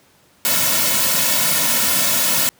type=noise with comb filter; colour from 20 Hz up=white; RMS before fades=-17 dBFS; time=0.45-2.49 s; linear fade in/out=0 ms; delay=2.5 ms; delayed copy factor=-0.85; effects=pink hiss -54 dBFS RMS until 2.59 s + high-pass 100 Hz 12 dB/octave